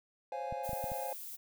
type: chord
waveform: triangle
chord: Db major seventh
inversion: third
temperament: equal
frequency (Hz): 523.3 / 554.4 / 698.5 / 830.6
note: C5 / Db5 / F5 / Ab5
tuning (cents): 0 / 0 / 0 / 0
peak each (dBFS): -40 / -43 / -41 / -38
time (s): 0.32-1.13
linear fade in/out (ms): 2
type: clicks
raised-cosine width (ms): 5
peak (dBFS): -31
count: 5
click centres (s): 0.525 / 0.693 / 0.732 / 0.841 / 0.918
type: noise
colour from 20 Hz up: violet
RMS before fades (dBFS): -45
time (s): 0.63-1.37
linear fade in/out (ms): 20
effects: none